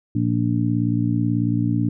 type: harmonic tone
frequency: 58.27 Hz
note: A#1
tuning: in tune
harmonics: 2 / 3 / 4 / 5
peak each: -21 / -26 / -24 / -23 dBFS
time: 0.15-1.89 s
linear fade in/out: 5 ms
effects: none